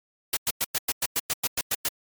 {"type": "noise bursts", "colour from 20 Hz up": "white", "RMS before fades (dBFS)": -25, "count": 12, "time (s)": [0.33, 1.887], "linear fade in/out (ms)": 5, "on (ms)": 39, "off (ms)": 99, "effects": ["MP3 96 kbps"]}